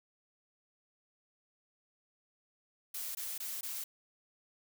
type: noise bursts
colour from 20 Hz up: blue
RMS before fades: -40 dBFS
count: 4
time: 2.94-3.84 s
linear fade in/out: 5 ms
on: 210 ms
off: 20 ms
effects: none